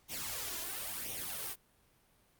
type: noise with flanger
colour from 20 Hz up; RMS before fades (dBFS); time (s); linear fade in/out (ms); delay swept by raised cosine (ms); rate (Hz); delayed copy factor
white; -40; 0.08-1.56; 50; 0.32 to 2.92; 0.97; +0.65
effects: pink hiss -69 dBFS RMS until 2.39 s + Opus 48 kbps